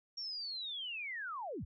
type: linear sweep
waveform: sine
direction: down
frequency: 5588 to 38.89 Hz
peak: -39 dBFS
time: 0.17-1.65 s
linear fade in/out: 10 ms
effects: none